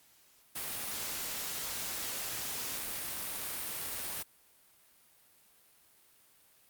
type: noise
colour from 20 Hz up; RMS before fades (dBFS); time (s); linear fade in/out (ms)
white; -38; 0.55-4.23; 10
effects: white hiss -64 dBFS RMS until 6.69 s + Opus 48 kbps